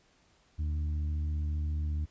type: harmonic tone with a mistuned harmonic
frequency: 74.8 Hz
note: D2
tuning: 32 cents sharp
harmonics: 1 / 2 / 3 / 4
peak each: -29 / -45 / -49 / -51 dBFS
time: 0.58-2.06 s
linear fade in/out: 20 ms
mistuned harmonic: 1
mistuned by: +50 cents
effects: pink hiss -66 dBFS RMS until 2.1 s + resampled to 16000 Hz